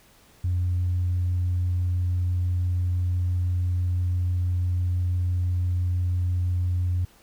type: tone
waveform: sine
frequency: 89.4 Hz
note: F2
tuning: 41 cents sharp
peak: -20 dBFS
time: 0.44-7.05 s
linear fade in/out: 5 ms
effects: tanh soft clip ceiling -18 dBFS + pink hiss -56 dBFS RMS until 7.22 s